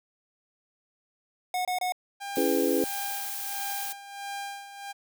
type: tone bursts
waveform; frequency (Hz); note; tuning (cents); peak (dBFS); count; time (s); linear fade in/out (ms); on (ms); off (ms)
square; 730; F#5; -24; -27; 3; 1.54-1.922; 2; 110; 26
type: tone with tremolo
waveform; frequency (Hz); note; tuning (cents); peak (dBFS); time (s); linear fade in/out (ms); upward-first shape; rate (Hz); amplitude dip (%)
sawtooth; 800; G5; +35; -29; 2.2-4.93; 20; sine; 1.5; 70
type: noise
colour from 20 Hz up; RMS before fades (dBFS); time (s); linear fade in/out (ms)
blue; -35; 2.35-3.93; 10
type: chord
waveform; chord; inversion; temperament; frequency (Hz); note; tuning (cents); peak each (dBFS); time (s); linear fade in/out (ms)
sine; C# minor seventh; none; just; 277.2 / 332.6 / 415.8 / 498.9; C#4 / E4 / G#4 / B4; 0 / +16 / +2 / +17; -28; 2.37-2.84; 2
effects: none